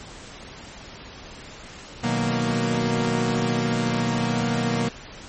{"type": "chord", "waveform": "sawtooth", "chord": "B major seventh", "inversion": "none", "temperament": "equal", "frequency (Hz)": [123.47, 155.56, 185, 233.1], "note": ["B2", "D#3", "F#3", "A#3"], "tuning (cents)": [0, 0, 0, 0], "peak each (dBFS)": [-23, -26, -25, -20], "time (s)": [2.03, 4.89], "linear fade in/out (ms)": 10, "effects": ["pink hiss -41 dBFS RMS until 5.28 s", "MP3 32 kbps"]}